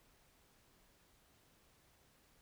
silence, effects pink hiss -70 dBFS RMS until 2.41 s

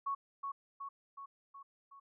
sine tone with echo, 1108.7 Hz, C#6, in tune, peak -33 dBFS, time 0.06-0.15 s, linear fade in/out 10 ms, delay 370 ms, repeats 5, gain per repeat -4 dB, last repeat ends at 2 s, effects none

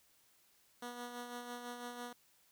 10% pulse tone with tremolo, 242.6 Hz, B3, 31 cents flat, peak -34 dBFS, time 0.82-2.13 s, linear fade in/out 5 ms, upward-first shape sine, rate 6 Hz, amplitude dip 45%, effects white hiss -70 dBFS RMS until 2.51 s

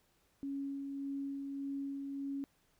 sine tone with tremolo, 277.2 Hz, C#4, in tune, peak -36 dBFS, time 0.43-2.44 s, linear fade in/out 0 ms, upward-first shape sine, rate 1.7 Hz, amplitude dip 30%, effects pink hiss -73 dBFS RMS until 2.79 s

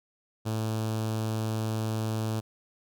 sawtooth tone with notch filter, 110 Hz, A2, in tune, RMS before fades -30 dBFS, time 0.45-2.41 s, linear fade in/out 20 ms, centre 2000 Hz, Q 1.4, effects none

